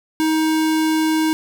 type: tone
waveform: square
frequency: 315.5 Hz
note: D#4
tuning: 24 cents sharp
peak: -16 dBFS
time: 0.2-1.33 s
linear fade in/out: 0 ms
effects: none